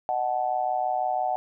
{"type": "tone with amplitude modulation", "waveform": "sine", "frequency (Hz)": 744, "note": "F#5", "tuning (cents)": 9, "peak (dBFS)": -19, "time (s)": [0.09, 1.36], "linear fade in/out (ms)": 0, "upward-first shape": "sine", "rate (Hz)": 126, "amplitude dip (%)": 95, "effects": []}